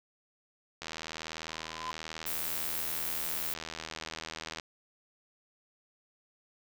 click train, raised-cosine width 0.2 ms, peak -21 dBFS, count 304, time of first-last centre 0.82-4.598 s, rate 80.2 Hz
triangle tone with exponential growth, 1017 Hz, C6, 50 cents flat, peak -30 dBFS, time 1.49-1.91 s, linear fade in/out 0 ms, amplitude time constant 90 ms
violet noise, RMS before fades -35 dBFS, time 2.26-3.54 s, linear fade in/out 5 ms
effects none

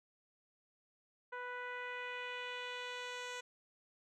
10% pulse tone with low-pass filter sweep, 493.9 Hz, B4, in tune, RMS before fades -44 dBFS, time 1.32-3.41 s, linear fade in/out 10 ms, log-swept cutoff 1400 to 6100 Hz, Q 1.6, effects none

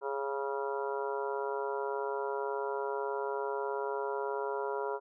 harmonic tone, 138.3 Hz, C#3, 4 cents flat, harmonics 3 / 4 / 5 / 6 / 7 / 8 / 9 / 10, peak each -35 / -40 / -43 / -47 / -38 / -51 / -49 / -44 dBFS, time 0.01-5 s, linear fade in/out 50 ms, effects none

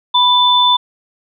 sine tone pair together, 987.8 / 3520 Hz, B5 / A7, 0 / 0 cents, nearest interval octave + minor seventh, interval 2200 cents, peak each -11 dBFS, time 0.14-0.77 s, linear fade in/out 10 ms, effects none

